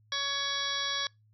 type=harmonic tone with a mistuned harmonic; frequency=560 Hz; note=C#5; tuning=18 cents sharp; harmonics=1 / 2 / 3 / 4 / 6 / 7 / 8 / 9 / 10; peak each=-46 / -38 / -36 / -42 / -34 / -37 / -41 / -43 / -40 dBFS; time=0.12-1.07 s; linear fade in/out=2 ms; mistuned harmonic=8; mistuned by=+28 cents; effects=noise-tail reverb RT60 0.2 s tail -25 dB re dry + added 107 Hz sine -61 dBFS peak until 1.33 s